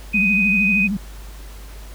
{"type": "tone", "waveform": "sine", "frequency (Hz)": 2500, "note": "D#7", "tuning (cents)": 8, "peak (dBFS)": -15, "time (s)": [0.13, 0.88], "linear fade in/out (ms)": 20}
{"type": "tone with vibrato", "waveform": "sine", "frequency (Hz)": 199.3, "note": "G3", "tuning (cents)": 29, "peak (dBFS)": -19, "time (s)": [0.14, 0.97], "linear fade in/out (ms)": 5, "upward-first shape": "sine", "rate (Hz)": 13, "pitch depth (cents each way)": 130}
{"effects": ["added 50 Hz sine -34 dBFS peak until 1.94 s", "pink hiss -44 dBFS RMS until 1.94 s"]}